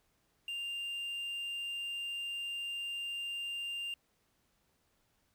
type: tone with quantisation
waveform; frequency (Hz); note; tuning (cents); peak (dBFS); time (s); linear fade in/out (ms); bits
triangle; 2794; F7; 0; -35; 0.48-3.94; 2; 10
effects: pink hiss -75 dBFS RMS until 5.34 s